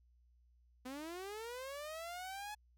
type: linear sweep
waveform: sawtooth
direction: up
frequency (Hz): 246.9 to 852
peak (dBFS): -40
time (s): 0.85-2.55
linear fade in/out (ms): 10
effects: added 60 Hz sine -66 dBFS peak until 2.77 s

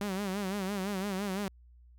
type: tone with vibrato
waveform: sawtooth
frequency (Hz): 196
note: G3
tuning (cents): 0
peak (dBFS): -28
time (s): 0.01-1.48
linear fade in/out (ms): 2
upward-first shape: sine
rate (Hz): 5.9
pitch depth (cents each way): 100
effects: added 60 Hz sine -54 dBFS peak until 1.98 s

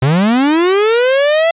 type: linear sweep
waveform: 45% pulse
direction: up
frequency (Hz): 124.1 to 674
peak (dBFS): -9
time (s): 0.02-1.51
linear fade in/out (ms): 5
effects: resampled to 8000 Hz

